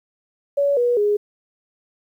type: tone with pitch steps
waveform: sine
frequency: 566 / 484.3 / 414.3 Hz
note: C#5 / B4 / G#4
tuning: +36 / -34 / -4 cents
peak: -15 dBFS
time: 0.57-1.17 s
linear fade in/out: 10 ms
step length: 200 ms
effects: 9-bit